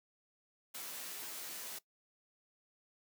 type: noise with comb filter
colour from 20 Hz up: white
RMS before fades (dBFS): -45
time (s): 0.74-1.79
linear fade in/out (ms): 10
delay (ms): 12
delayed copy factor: +0.65
effects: noise-tail reverb RT60 0.1 s tail -19 dB re dry + high-pass 200 Hz 12 dB/octave

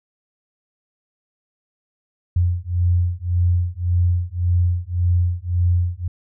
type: beating tone pair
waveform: sine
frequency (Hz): 87.31 / 89.11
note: F2 / F2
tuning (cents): 0 / +35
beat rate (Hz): 1.8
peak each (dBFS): -19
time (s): 2.36-6.08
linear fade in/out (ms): 5
effects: none

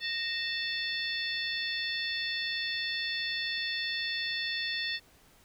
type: harmonic tone with a mistuned harmonic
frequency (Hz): 881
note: A5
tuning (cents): +2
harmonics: 2 / 3 / 4 / 5 / 6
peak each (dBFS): -35 / -39 / -36 / -37 / -44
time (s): 0-5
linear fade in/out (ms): 50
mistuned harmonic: 2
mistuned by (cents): +89
effects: pink hiss -61 dBFS RMS until 5.44 s

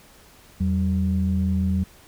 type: tone pair together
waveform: sine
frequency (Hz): 83.9 / 189.77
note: E2 / F#3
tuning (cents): +31 / +44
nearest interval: octave + major second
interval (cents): 1413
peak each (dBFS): -21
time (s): 0.6-1.84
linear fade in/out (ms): 10
effects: tanh soft clip ceiling -13 dBFS + pink hiss -51 dBFS RMS until 2.07 s

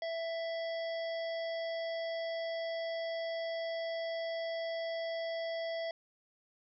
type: harmonic tone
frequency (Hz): 662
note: E5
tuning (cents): +7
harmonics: 1 / 3 / 5 / 7 / 8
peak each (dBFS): -35 / -45 / -49 / -52 / -53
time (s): 0.02-5.91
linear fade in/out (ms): 2
effects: none

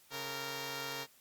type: tone pair together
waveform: 5% pulse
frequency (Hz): 138.59 / 462.8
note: C#3 / A#4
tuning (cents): 0 / -13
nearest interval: octave + major sixth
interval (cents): 2087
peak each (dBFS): -33 / -28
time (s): 0.1-1.07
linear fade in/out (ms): 50
effects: white hiss -64 dBFS RMS until 1.2 s + Opus 48 kbps

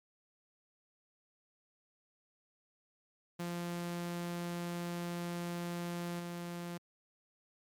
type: tone with level steps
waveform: sawtooth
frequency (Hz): 173.3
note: F3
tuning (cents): -13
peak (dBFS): -33 / -36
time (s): 3.39-6.78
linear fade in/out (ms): 10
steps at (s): 6.19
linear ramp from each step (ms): 10
effects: MP3 96 kbps

